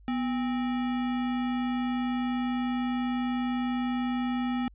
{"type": "tone with sample-and-hold", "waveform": "sine", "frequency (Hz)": 247.1, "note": "B3", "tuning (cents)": 1, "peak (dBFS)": -26, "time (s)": [0.08, 4.68], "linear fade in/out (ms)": 0, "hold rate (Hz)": 1050, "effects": ["added 50 Hz sine -51 dBFS peak until 4.74 s", "resampled to 8000 Hz"]}